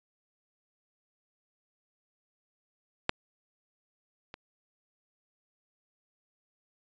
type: clicks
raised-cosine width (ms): 0.3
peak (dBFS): -8 / -26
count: 2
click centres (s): 3.094 / 4.341
effects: resampled to 16000 Hz